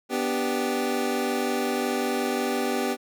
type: chord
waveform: 25% pulse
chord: G major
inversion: first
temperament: equal with one note detuned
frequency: 246.9 / 292.5 / 392 Hz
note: B3 / D4 / G4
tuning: 0 / -7 / 0 cents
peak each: -24 / -28 / -24 dBFS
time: 0.09-2.97 s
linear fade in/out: 50 ms
effects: none